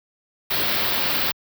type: band-stop noise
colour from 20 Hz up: white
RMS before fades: -22 dBFS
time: 0.5-1.32 s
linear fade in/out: 10 ms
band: 4900 to 15000 Hz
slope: 48 dB/octave
effects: high-pass 60 Hz 12 dB/octave